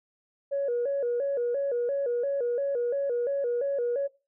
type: tone with vibrato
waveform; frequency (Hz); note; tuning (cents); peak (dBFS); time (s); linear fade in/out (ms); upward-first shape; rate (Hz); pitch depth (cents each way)
sine; 518; C5; -17; -24; 0.51-4.08; 20; square; 2.9; 130
effects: noise-tail reverb RT60 0.3 s tail -19 dB re dry + tanh soft clip ceiling -21 dBFS